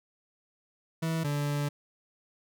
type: tone pair in turn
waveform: 40% pulse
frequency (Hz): 162.7 / 145.21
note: E3 / D3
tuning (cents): -22 / -19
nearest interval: major second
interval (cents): 197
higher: first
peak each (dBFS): -27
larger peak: neither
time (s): 1.02-1.24 / 1.24-1.69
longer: second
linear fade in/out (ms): 10
effects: none